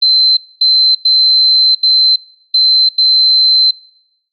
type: tone bursts at uneven times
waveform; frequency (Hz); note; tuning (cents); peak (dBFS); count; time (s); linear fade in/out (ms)
sine; 4086; C8; -42; -6; 6; 0.02-0.37 / 0.61-0.95 / 1.05-1.75 / 1.83-2.16 / 2.54-2.89 / 2.98-3.71; 5
effects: noise-tail reverb RT60 0.9 s tail -24 dB re dry + Opus 48 kbps